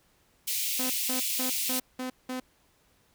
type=high-pass noise; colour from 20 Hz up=white; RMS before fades=-30 dBFS; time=0.47-1.8 s; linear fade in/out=10 ms; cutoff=2200 Hz; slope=48 dB/octave
type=tone bursts; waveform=sawtooth; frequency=255.4 Hz; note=C4; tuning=42 cents flat; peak=-28 dBFS; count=6; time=0.79-2.4 s; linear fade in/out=5 ms; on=110 ms; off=190 ms
effects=pink hiss -66 dBFS RMS until 3.14 s